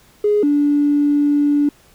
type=tone pair in turn; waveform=triangle; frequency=416.2 / 290.4 Hz; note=G#4 / D4; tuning=+4 / -19 cents; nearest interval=tritone; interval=623 cents; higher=first; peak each=-8 dBFS; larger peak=neither; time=0.24-0.43 / 0.43-1.69 s; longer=second; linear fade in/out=5 ms; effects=tanh soft clip ceiling -10 dBFS + pink hiss -51 dBFS RMS until 1.94 s